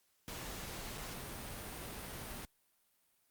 pink noise with dropouts, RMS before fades -45 dBFS, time 0.28-2.45 s, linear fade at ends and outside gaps 0 ms, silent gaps 0.975-0.979 s, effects white hiss -75 dBFS RMS until 3.3 s + Opus 48 kbps

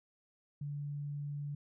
sine tone, 144.7 Hz, D3, 25 cents flat, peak -37 dBFS, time 0.61-1.55 s, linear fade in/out 5 ms, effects none

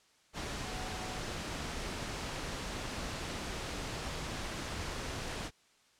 sine tone in noise, 740 Hz, F#5, in tune, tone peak -47 dBFS, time 0.63-1.21 s, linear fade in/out 50 ms, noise pink, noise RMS -39 dBFS, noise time 0.33-5.51 s, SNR -11 dB, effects white hiss -67 dBFS RMS until 5.99 s + low-pass 7000 Hz 12 dB/octave

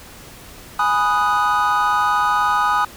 triangle chord, G# minor seventh, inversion none, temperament equal, 830.6 / 987.8 / 1244.5 / 1480 Hz, G#5 / B5 / D#6 / F#6, 0 / 0 / 0 / 0 cents, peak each -19 / -20 / -16 / -22 dBFS, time 0.79-2.85 s, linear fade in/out 5 ms, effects pink hiss -40 dBFS RMS until 2.96 s

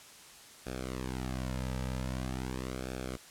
sawtooth tone with flanger, 64 Hz, C2, 38 cents flat, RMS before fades -37 dBFS, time 0.66-3.17 s, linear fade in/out 10 ms, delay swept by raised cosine 1 to 2.8 ms, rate 0.44 Hz, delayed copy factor -0.8, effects white hiss -53 dBFS RMS until 3.3 s + low-pass 10000 Hz 12 dB/octave

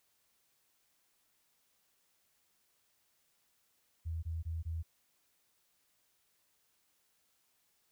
sine tone bursts, 81.8 Hz, E2, 13 cents flat, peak -35 dBFS, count 4, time 4.05-4.83 s, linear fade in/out 20 ms, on 180 ms, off 20 ms, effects white hiss -75 dBFS RMS until 7.91 s

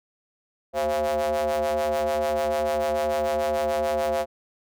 square ring-modulated tone, 75.2 Hz, D2, 42 cents sharp, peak -20 dBFS, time 0.73-4.26 s, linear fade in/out 50 ms, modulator 605 Hz, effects none

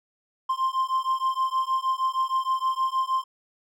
triangle beating tone pair, 1046.5 / 1052.9 Hz, C6 / C6, 0 / +11 cents, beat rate 6.4 Hz, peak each -24 dBFS, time 0.49-3.24 s, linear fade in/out 10 ms, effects none

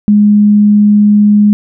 sine tone, 207.7 Hz, G#3, in tune, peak -3 dBFS, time 0.08-1.53 s, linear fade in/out 0 ms, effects none

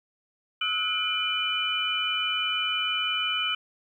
sine tone cluster, 1294 / 1463 / 2394 / 3000 Hz, E6 / F#6 / D7 / F#7, -32 / -20 / +33 / +23 cents, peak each -33 / -35 / -30 / -27 dBFS, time 0.61-3.55 s, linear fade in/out 5 ms, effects 10-bit

